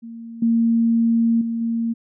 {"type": "tone with level steps", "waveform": "sine", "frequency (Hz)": 230, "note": "A#3", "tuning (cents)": -23, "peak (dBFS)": [-32, -14, -21, -19], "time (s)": [0.02, 1.94], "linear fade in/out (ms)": 20, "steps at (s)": [0.42, 1.41, 1.61], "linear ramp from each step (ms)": 5, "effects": []}